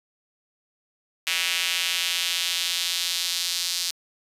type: tone with high-pass filter sweep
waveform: square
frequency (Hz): 87.31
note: F2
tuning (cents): 0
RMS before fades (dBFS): -26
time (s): 1.27-3.91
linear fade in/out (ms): 0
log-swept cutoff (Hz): 2600 to 4400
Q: 2
effects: resampled to 32000 Hz + 8-bit